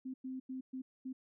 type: tone bursts at uneven times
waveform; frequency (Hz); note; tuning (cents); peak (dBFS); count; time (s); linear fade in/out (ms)
sine; 260; C4; -11; -39; 5; 0.05-0.14 / 0.24-0.4 / 0.49-0.61 / 0.73-0.82 / 1.05-1.13; 10
effects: none